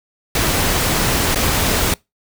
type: noise with dropouts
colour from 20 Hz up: pink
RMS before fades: -17 dBFS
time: 0.35-1.94 s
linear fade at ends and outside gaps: 2 ms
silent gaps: 1.347-1.357 s
effects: noise-tail reverb RT60 0.2 s tail -24 dB re dry